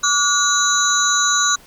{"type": "tone cluster", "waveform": "sine", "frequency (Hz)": [1152, 1441, 3944, 6190, 6800], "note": ["D6", "F#6", "B7", "G8", "G#8"], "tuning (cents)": [-34, -46, -3, -23, 40], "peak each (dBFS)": -20, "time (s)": [0.03, 1.56], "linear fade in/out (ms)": 10, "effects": ["tanh soft clip ceiling -3 dBFS", "pink hiss -47 dBFS RMS until 1.66 s"]}